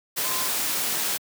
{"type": "tone in noise", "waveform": "sine", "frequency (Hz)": 1036, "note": "C6", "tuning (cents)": -17, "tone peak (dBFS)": -34, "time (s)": [0.24, 0.49], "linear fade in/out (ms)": 20, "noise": "white", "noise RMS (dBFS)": -26, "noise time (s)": [0.16, 1.18], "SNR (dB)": -11, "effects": ["high-pass 150 Hz 12 dB/octave"]}